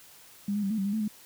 sine tone with pitch steps, 202 / 207.7 / 195.6 / 219.4 / 194.1 / 201.9 / 219.2 / 211.5 Hz, G#3 / G#3 / G3 / A3 / G3 / G#3 / A3 / G#3, -48 / 0 / -4 / -5 / -17 / -49 / -6 / +32 cents, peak -26 dBFS, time 0.48-1.08 s, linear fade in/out 5 ms, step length 75 ms, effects white hiss -53 dBFS RMS until 1.25 s

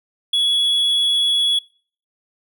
triangle tone, 3373 Hz, G#7, 26 cents sharp, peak -13 dBFS, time 0.33-1.59 s, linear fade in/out 5 ms, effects noise-tail reverb RT60 0.5 s tail -25 dB re dry

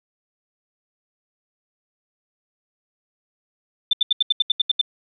sine tone bursts, 3553 Hz, A7, 16 cents sharp, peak -13 dBFS, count 10, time 3.91-4.814 s, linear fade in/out 5 ms, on 22 ms, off 76 ms, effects none

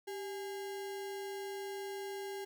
sine tone with sample-and-hold, 392 Hz, G4, in tune, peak -39 dBFS, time 0.07-2.45 s, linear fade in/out 10 ms, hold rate 1225 Hz, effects none

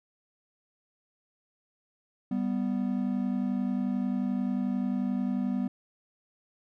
triangle tone pair together, 196 / 247.3 Hz, G3 / B3, 0 / +3 cents, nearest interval major third, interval 403 cents, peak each -28 / -27 dBFS, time 2.31-5.68 s, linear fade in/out 5 ms, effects none

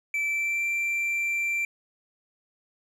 triangle tone with pitch glide, 2321 to 2353 Hz, D7 to D7, -21 to +3 cents, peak -23 dBFS, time 0.14-1.65 s, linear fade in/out 2 ms, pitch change +24 cents, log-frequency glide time 0.24-0.65 s, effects none

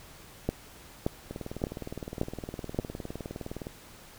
two click trains, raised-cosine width 2 ms, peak -23 / -13 dBFS, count 47 / 5, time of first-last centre 1.31-3.669 / 0.49-2.789 s, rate 19.5 / 1.74 Hz, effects pink hiss -51 dBFS RMS until 4.18 s

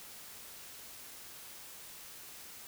silence, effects white hiss -50 dBFS RMS until 2.67 s

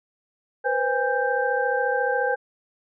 sine tone cluster, 486.8 / 521 / 815 / 1568 Hz, B4 / C5 / G#5 / G6, -25 / -7 / -33 / 0 cents, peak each -26 dBFS, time 0.64-2.36 s, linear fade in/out 20 ms, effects none

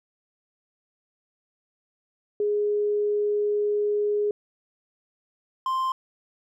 sine / triangle tone pair in turn, 415.3 / 1046.5 Hz, G#4 / C6, 0 / 0 cents, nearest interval octave + major third, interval 1600 cents, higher second, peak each -21 dBFS, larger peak neither, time 2.4-4.31 / 5.66-5.92 s, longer first, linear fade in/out 2 ms, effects none

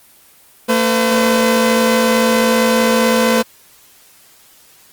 sawtooth tone pair together, 226 / 507.4 Hz, A3 / B4, +47 / +47 cents, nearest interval octave + major second, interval 1400 cents, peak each -10 dBFS, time 0.68-3.43 s, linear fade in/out 20 ms, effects white hiss -47 dBFS RMS until 4.92 s + Opus 24 kbps

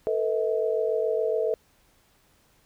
sine tone cluster, 445 / 492.1 / 640 Hz, A4 / B4 / D#5, +20 / -6 / +49 cents, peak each -25 / -29 / -28 dBFS, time 0.07-1.54 s, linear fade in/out 0 ms, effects pink hiss -63 dBFS RMS until 2.65 s

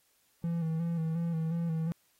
triangle tone with vibrato, 164.81 Hz, E3, in tune, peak -27 dBFS, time 0.44-1.92 s, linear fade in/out 0 ms, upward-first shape square, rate 2.8 Hz, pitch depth 40 cents each way, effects white hiss -70 dBFS RMS until 2.19 s + AAC 48 kbps

